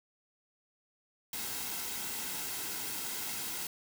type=noise with comb filter; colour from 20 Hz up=white; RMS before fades=-38 dBFS; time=1.33-3.67 s; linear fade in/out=2 ms; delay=1.7 ms; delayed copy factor=-0.5; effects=none